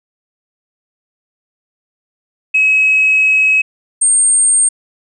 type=tone pair in turn; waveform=sine; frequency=2559 / 8607 Hz; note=D#7 / C9; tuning=+48 / +48 cents; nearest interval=octave + major sixth; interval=2100 cents; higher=second; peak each=-7 / -7 dBFS; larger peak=neither; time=2.54-3.62 / 4.01-4.69 s; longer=first; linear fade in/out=10 ms; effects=tanh soft clip ceiling -3 dBFS